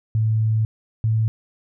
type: tone pair in turn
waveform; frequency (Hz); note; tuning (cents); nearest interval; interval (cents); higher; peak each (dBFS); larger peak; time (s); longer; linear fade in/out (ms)
sine; 110 / 110.77; A2 / A2; 0 / +12; unison; 12; second; -16; neither; 0.15-0.65 / 1.04-1.28; first; 0
effects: none